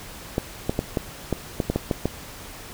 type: clicks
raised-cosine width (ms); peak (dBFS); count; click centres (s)
2; -8; 10; 0.381 / 0.695 / 0.791 / 0.972 / 1.327 / 1.602 / 1.7 / 1.76 / 1.912 / 2.056
effects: pink hiss -40 dBFS RMS until 2.73 s